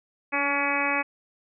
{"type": "harmonic tone with a mistuned harmonic", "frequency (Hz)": 282.7, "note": "C#4", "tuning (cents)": 34, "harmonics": [1, 2, 3, 4, 5, 6, 7, 8, 9], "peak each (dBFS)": [-33, -33, -31, -31, -34, -32, -32, -29, -30], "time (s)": [0.32, 1.03], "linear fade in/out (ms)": 20, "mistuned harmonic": 1, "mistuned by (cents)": 17, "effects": []}